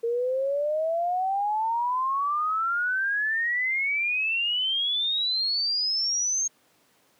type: exponential sweep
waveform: sine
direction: up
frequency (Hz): 458.7 to 6500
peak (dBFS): -23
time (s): 0.03-6.48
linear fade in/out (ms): 10
effects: pink hiss -63 dBFS RMS until 7.19 s + high-pass 200 Hz 12 dB/octave